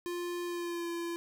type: tone with pitch glide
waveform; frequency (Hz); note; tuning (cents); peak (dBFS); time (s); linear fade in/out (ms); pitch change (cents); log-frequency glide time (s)
square; 350 to 340.6; F4 to F4; +4 to -43; -35; 0.06-1.16; 0; -47; 0.45-0.89
effects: none